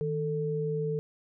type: tone pair together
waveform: sine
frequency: 156.6 / 442.5 Hz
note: D#3 / A4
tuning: +11 / +10 cents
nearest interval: octave + tritone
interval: 1799 cents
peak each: -31 / -30 dBFS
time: 0.01-0.99 s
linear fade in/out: 0 ms
effects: none